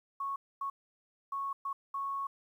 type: tone bursts at uneven times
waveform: sine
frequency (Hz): 1104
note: C#6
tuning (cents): -7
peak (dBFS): -33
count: 5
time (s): 0.2-0.36 / 0.61-0.7 / 1.32-1.53 / 1.65-1.73 / 1.94-2.27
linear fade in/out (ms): 5
effects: 11-bit